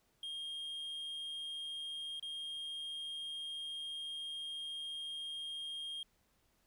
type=tone with dropouts; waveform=triangle; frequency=3227 Hz; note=G7; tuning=50 cents sharp; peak=-39 dBFS; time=0.23-6.03 s; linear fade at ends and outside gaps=2 ms; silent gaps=2.197-2.226 s; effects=pink hiss -75 dBFS RMS until 6.66 s